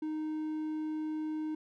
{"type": "tone", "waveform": "triangle", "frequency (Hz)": 310, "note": "D#4", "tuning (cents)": -6, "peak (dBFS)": -31, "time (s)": [0.02, 1.55], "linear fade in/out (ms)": 5, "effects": []}